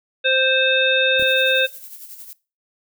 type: harmonic tone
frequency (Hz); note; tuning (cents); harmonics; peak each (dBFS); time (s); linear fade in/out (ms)
523.3; C5; 0; 1 / 3 / 5 / 7; -20 / -20 / -20 / -20; 0.24-1.67; 20
type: noise with tremolo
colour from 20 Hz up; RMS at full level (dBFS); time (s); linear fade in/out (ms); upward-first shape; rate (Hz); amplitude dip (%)
violet; -36; 1.19-2.33; 0; sine; 11; 55
type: clicks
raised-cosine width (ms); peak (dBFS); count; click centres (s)
2; -20; 2; 1.197 / 1.224
effects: noise-tail reverb RT60 0.3 s tail -20 dB re dry